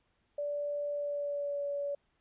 sine tone with pitch glide, 581 to 570 Hz, D5 to C#5, -19 to +48 cents, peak -32 dBFS, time 0.38-1.95 s, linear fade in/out 5 ms, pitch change -33 cents, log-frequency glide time 0.92-1.65 s, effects pink hiss -75 dBFS RMS until 2.2 s + resampled to 8000 Hz

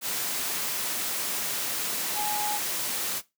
sine tone in noise, 837 Hz, G#5, 13 cents sharp, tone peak -29 dBFS, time 2.14-2.6 s, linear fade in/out 50 ms, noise white, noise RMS -30 dBFS, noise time 0.01-3.22 s, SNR -2 dB, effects noise-tail reverb RT60 0.2 s tail -17 dB re dry + high-pass 150 Hz 12 dB/octave

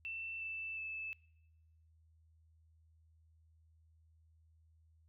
sine tone with pitch steps, 2675 / 2649 / 2623 Hz, E7 / E7 / E7, +25 / +8 / -9 cents, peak -40 dBFS, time 0.05-1.13 s, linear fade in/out 0 ms, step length 360 ms, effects noise-tail reverb RT60 0.9 s tail -22 dB re dry + added 80 Hz sine -65 dBFS peak until 5.08 s

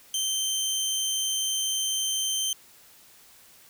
20% pulse tone, 3118 Hz, G7, 10 cents flat, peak -20 dBFS, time 0.14-2.53 s, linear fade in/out 2 ms, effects white hiss -54 dBFS RMS until 3.69 s

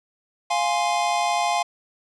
square chord, F minor, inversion none, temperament equal, 698.5 / 830.6 / 1046.5 Hz, F5 / Ab5 / C6, 0 / 0 / 0 cents, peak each -24 / -25 / -28 dBFS, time 0.5-1.63 s, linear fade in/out 10 ms, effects resampled to 22050 Hz + 9-bit

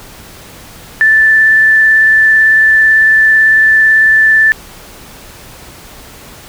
sine tone with vibrato, 1760 Hz, A6, in tune, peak -4 dBFS, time 1.01-4.52 s, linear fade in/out 0 ms, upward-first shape triangle, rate 18 Hz, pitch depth 12 cents each way, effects pink hiss -34 dBFS RMS until 6.48 s

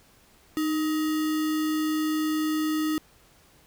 sine tone with sample-and-hold, 309.6 Hz, D#4, 9 cents flat, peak -23 dBFS, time 0.57-2.98 s, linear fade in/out 0 ms, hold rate 1575 Hz, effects pink hiss -58 dBFS RMS until 3.66 s

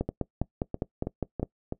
two click trains, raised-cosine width 2 ms, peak -17 / -14 dBFS, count 6 / 8, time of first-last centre 0.09-1.724 / 0.01-1.43 s, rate 3.06 / 4.93 Hz, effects noise-tail reverb RT60 0.1 s tail -21 dB re dry

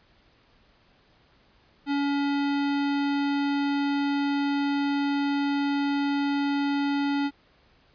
square tone, 283.1 Hz, C#4, 37 cents sharp, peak -24 dBFS, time 1.86-7.31 s, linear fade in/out 50 ms, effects pink hiss -61 dBFS RMS until 7.94 s + resampled to 11025 Hz

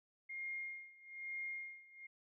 sine tone with tremolo, 2129 Hz, C7, 30 cents sharp, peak -40 dBFS, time 0.29-2.07 s, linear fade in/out 10 ms, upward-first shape sine, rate 1.1 Hz, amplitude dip 90%, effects none

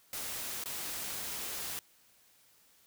white noise with dropouts, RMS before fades -39 dBFS, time 0.13-1.79 s, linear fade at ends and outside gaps 1 ms, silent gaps 0.638-0.658 s, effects white hiss -65 dBFS RMS until 2.86 s

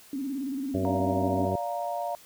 sine tone with vibrato, 272 Hz, C#4, 33 cents flat, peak -29 dBFS, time 0.13-1.46 s, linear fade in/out 2 ms, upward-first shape square, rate 18 Hz, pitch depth 80 cents each way
harmonic tone, 94.8 Hz, F#2, 43 cents sharp, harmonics 1 / 2 / 3 / 4 / 5 / 6 / 7, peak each -31 / -33 / -38 / -33 / -38 / -36 / -36 dBFS, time 0.74-1.56 s, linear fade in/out 5 ms
sine chord, Bb major, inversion first, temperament just, 582.7 / 699.2 / 932.3 Hz, D5 / F5 / Bb5, -14 / +2 / 0 cents, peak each -34 / -31 / -35 dBFS, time 0.85-2.15 s, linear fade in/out 0 ms
effects white hiss -53 dBFS RMS until 2.25 s

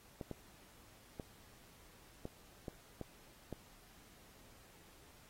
clicks, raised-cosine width 2 ms, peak -29 dBFS, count 7, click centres 0.212 / 0.313 / 1.198 / 2.254 / 2.682 / 3.013 / 3.527 s, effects pink hiss -63 dBFS RMS until 5.29 s + AAC 48 kbps

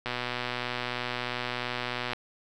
click train, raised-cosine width 0.3 ms, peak -15 dBFS, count 256, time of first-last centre 0.06-2.133 s, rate 123 Hz, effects none

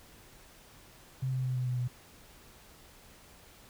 sine tone with pitch steps, 130.81 / 129.31 / 127.82 / 126.35 / 124.9 / 123.47 Hz, C3 / C3 / C3 / B2 / B2 / B2, 0 / -20 / -40 / +40 / +20 / 0 cents, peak -29 dBFS, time 1.22-1.88 s, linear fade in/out 10 ms, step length 110 ms, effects pink hiss -56 dBFS RMS until 3.69 s

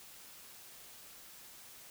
silence, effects white hiss -54 dBFS RMS until 1.9 s

